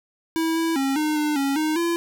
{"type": "tone with pitch steps", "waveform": "square", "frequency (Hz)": [325.4, 328.6, 271.3, 305.5, 300.2, 276, 310, 339.5], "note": ["E4", "E4", "C#4", "D#4", "D4", "C#4", "D#4", "F4"], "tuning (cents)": [-22, -5, -37, -32, 38, -7, -6, -49], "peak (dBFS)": -21, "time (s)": [0.36, 1.96], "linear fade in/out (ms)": 0, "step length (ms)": 200, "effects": []}